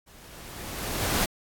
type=noise with level ramp; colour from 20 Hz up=pink; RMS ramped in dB=-53 to -23 dBFS; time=0.06-1.26 s; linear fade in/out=20 ms; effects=AAC 64 kbps